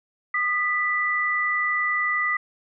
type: tone pair together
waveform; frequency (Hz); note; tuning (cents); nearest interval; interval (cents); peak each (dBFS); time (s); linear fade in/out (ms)
sine; 1226.6 / 1975.5; D#6 / B6; -25 / 0; minor sixth; 825; -26 / -22; 0.34-2.37; 5
effects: none